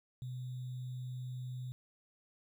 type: tone with sample-and-hold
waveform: sine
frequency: 126.3 Hz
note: B2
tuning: 39 cents sharp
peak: -39 dBFS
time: 0.22-1.72 s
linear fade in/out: 0 ms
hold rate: 3675 Hz
effects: none